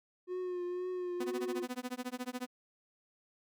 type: tone with vibrato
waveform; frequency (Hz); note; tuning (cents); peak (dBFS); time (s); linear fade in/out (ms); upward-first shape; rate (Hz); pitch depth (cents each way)
triangle; 360.3; F#4; -46; -33; 0.27-1.67; 50; triangle; 2; 36
type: tone with tremolo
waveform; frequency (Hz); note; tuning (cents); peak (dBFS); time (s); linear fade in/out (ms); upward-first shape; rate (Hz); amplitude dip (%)
sawtooth; 250; B3; +21; -31; 1.2-2.47; 5; sine; 14; 100
effects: none